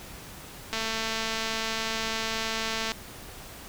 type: click train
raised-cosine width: 0.2 ms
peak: -13 dBFS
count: 489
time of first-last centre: 0.73-2.918 s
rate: 223 Hz
effects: pink hiss -44 dBFS RMS until 3.68 s